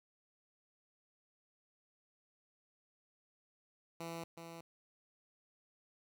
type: tone with echo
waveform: 10% pulse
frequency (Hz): 166.8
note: E3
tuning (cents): +21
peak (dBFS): -34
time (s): 4-4.24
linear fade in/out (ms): 5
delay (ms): 370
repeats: 1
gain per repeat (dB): -6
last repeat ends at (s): 4.61
effects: none